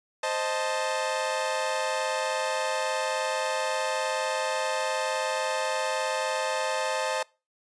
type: chord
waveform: sawtooth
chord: A diminished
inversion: first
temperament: equal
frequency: 523.3 / 622.3 / 880 Hz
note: C5 / Eb5 / A5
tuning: 0 / 0 / 0 cents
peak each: -27 dBFS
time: 0.23-7.23 s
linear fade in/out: 5 ms
effects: noise-tail reverb RT60 0.3 s tail -24 dB re dry + resampled to 22050 Hz